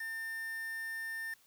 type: tone with quantisation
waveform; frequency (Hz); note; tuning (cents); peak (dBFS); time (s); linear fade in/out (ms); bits
triangle; 1800; A6; +39; -36; 0-1.34; 5; 8
effects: white hiss -66 dBFS RMS until 1.46 s